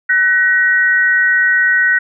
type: tone pair together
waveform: sine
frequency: 1500 / 1895.9 Hz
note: F#6 / A#6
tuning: +23 / +29 cents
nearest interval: major third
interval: 406 cents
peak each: -12 dBFS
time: 0.09-1.99 s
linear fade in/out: 10 ms
effects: none